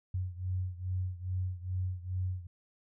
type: beating tone pair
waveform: sine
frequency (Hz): 91.2 / 93.6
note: F#2 / F#2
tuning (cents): -24 / +20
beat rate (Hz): 2.4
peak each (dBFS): -34 / -37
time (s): 0.14-2.47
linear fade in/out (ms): 5
effects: none